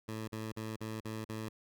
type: tone bursts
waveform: 15% pulse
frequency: 110 Hz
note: A2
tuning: in tune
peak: -32 dBFS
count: 6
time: 0.08-1.49 s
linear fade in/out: 10 ms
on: 200 ms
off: 42 ms
effects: none